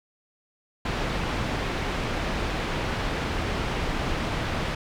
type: low-pass noise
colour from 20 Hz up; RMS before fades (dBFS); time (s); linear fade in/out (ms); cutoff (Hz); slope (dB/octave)
pink; -28; 0.85-4.75; 5; 3200; 12
effects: none